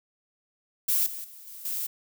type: noise with level steps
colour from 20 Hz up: violet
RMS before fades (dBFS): -24 / -37 / -47 / -43 / -31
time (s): 0.88-1.87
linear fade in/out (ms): 10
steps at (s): 1.06 / 1.24 / 1.47 / 1.65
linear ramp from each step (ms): 5
effects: none